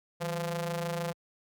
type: ring-modulated tone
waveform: sawtooth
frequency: 174.1 Hz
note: F3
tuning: 5 cents flat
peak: -24 dBFS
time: 0.2-1.13 s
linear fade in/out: 20 ms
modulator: 335 Hz
effects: high-pass 60 Hz 12 dB/octave